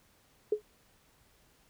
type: tone with exponential decay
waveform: sine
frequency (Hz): 423.1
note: G#4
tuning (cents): +32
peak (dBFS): -21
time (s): 0.52-0.62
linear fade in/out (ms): 5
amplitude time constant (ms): 20
effects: pink hiss -66 dBFS RMS until 1.69 s